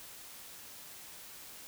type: silence
effects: white hiss -50 dBFS RMS until 1.67 s